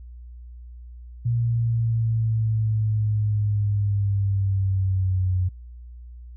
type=linear sweep; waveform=sine; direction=down; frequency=118.6 to 91 Hz; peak=-19 dBFS; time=1.25-5.49 s; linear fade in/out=10 ms; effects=added 60 Hz sine -38 dBFS peak until 6.36 s